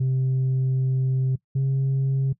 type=tone pair in turn; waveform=sine; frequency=130.81 / 134.8 Hz; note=C3 / C#3; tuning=0 / -48 cents; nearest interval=minor second; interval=52 cents; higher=second; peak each=-17 dBFS; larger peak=neither; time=0-1.36 / 1.55-2.33 s; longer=first; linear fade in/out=10 ms; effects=noise-tail reverb RT60 0.1 s tail -20 dB re dry + tanh soft clip ceiling -18 dBFS